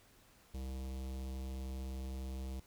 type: tone with notch filter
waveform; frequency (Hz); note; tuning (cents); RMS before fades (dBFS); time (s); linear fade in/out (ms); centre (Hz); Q
square; 65.5; C2; +2; -42; 0.54-2.6; 5; 1500; 0.61
effects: pink hiss -65 dBFS RMS until 2.66 s